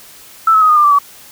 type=tone with pitch steps; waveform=sine; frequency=1322 / 1289.6 / 1257.9 / 1227.1 / 1197 / 1167.6 / 1139 Hz; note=E6 / E6 / D#6 / D#6 / D6 / D6 / C#6; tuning=+5 / -38 / +19 / -24 / +33 / -10 / +47 cents; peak=-6 dBFS; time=0.47-0.988 s; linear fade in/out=5 ms; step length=74 ms; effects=white hiss -39 dBFS RMS until 1.31 s